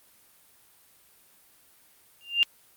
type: tone with exponential growth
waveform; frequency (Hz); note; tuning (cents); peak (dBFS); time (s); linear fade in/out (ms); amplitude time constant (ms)
sine; 2794; F7; 0; -14; 2.21-2.43; 0; 46
effects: white hiss -59 dBFS RMS until 2.76 s + Opus 32 kbps